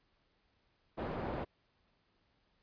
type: low-pass noise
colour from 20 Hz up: white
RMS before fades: -39 dBFS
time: 0.97-1.45 s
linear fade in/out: 20 ms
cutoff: 670 Hz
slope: 12 dB/octave
effects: pink hiss -75 dBFS RMS until 2.62 s + resampled to 11025 Hz